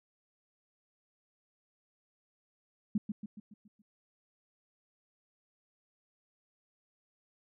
sine tone with echo, 209.4 Hz, G#3, 15 cents sharp, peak -26 dBFS, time 2.95-2.98 s, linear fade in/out 5 ms, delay 140 ms, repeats 6, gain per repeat -6 dB, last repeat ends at 3.82 s, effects none

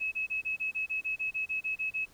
sine tone bursts, 2577 Hz, E7, 40 cents flat, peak -29 dBFS, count 14, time 0-2.057 s, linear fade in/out 20 ms, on 120 ms, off 29 ms, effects pink hiss -60 dBFS RMS until 2.13 s

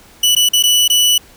sawtooth tone with dropouts, 2960 Hz, F#7, in tune, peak -6 dBFS, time 0.23-1.18 s, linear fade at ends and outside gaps 5 ms, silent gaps 0.351-0.364 / 0.489-0.533 / 0.627-0.636 / 0.879-0.899 s, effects pink hiss -44 dBFS RMS until 1.36 s

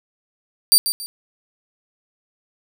20% pulse tone with echo, 4653 Hz, D8, 17 cents flat, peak -3 dBFS, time 0.72-0.78 s, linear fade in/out 0 ms, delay 140 ms, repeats 2, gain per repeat -10 dB, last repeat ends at 1.06 s, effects none

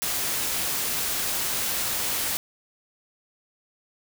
white noise, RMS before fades -27 dBFS, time 0.02-2.37 s, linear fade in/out 0 ms, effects none

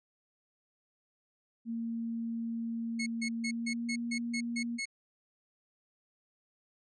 sine tone with pitch glide, 230 to 235.5 Hz, A#3 to A#3, -23 to +18 cents, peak -33 dBFS, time 1.65-4.8 s, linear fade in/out 50 ms, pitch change +41 cents, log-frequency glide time 3.38-3.92 s
sawtooth tone bursts, 2184 Hz, C#7, 26 cents flat, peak -30 dBFS, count 9, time 2.99-4.856 s, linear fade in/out 10 ms, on 74 ms, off 150 ms
effects resampled to 22050 Hz

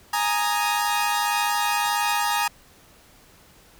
sawtooth chord, Ab suspended second, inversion none, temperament equal, 830.6 / 932.3 / 1244.5 Hz, Ab5 / Bb5 / Eb6, 0 / 0 / 0 cents, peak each -21 / -21 / -24 dBFS, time 0.13-2.48 s, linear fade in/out 5 ms, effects pink hiss -53 dBFS RMS until 3.79 s

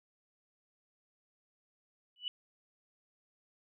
sine tone with exponential growth, 2960 Hz, F#7, in tune, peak -30 dBFS, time 2.16-2.28 s, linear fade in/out 1 ms, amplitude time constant 25 ms, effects none

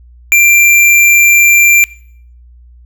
square tone, 2368 Hz, D7, 14 cents sharp, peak -4 dBFS, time 0.32-1.84 s, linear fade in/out 0 ms, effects noise-tail reverb RT60 0.6 s tail -22 dB re dry + added 60 Hz sine -36 dBFS peak until 2.85 s

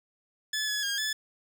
15% pulse tone with pitch steps, 1724 / 1695 / 1619 / 1729 Hz, A6 / G#6 / G#6 / A6, -36 / +35 / -45 / -31 cents, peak -22 dBFS, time 0.53-1.13 s, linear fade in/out 5 ms, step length 150 ms, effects none

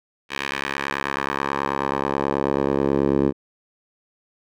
10% pulse tone with band-pass filter sweep, 69.3 Hz, C#2, in tune, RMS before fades -23 dBFS, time 0.29-3.33 s, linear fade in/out 50 ms, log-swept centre 2500 to 350 Hz, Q 1.3, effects none

